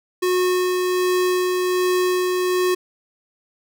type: tone with tremolo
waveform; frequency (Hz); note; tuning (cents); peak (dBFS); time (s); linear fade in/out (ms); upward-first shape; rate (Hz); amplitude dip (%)
square; 364.2; F#4; -27; -17; 0.22-2.75; 10; sine; 1.3; 25
effects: none